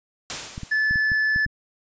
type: noise with exponential decay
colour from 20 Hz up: white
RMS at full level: -27 dBFS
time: 0.3-1.13 s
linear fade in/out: 0 ms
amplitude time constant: 180 ms
type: clicks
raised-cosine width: 5 ms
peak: -20 dBFS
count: 7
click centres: 0.579 / 0.633 / 0.91 / 0.958 / 1.118 / 1.361 / 1.463 s
type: tone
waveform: triangle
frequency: 1736 Hz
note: A6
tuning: 24 cents flat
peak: -17 dBFS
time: 0.71-1.46 s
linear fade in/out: 10 ms
effects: resampled to 16000 Hz